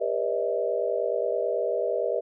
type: tone cluster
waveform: sine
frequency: 401 / 481.1 / 531 / 599 / 648 Hz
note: G4 / B4 / C5 / D5 / E5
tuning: +39 / -45 / +25 / +34 / -30 cents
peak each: -31 / -28 / -35 / -30 / -30 dBFS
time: 0-2.21 s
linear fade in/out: 20 ms
effects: none